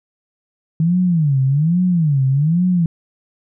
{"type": "tone with vibrato", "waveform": "sine", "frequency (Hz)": 155.56, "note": "D#3", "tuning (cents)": 0, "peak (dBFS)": -12, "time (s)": [0.8, 2.86], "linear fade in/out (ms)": 2, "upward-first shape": "sine", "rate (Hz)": 1.2, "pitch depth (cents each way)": 280, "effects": []}